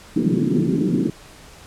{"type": "band-pass noise", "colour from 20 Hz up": "pink", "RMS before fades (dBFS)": -19, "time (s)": [0.16, 1.1], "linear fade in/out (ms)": 5, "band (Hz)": [150, 370], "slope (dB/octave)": 48, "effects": ["pink hiss -44 dBFS RMS until 1.66 s", "low-pass 10000 Hz 12 dB/octave"]}